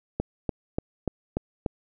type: click train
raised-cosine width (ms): 2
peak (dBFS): -12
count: 6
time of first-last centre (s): 0.2-1.662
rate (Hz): 3.42
effects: none